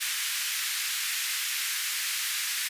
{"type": "high-pass noise", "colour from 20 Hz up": "pink", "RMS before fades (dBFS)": -30, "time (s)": [0, 2.69], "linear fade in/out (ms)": 20, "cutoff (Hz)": 1700, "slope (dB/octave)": 24, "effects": ["resampled to 32000 Hz"]}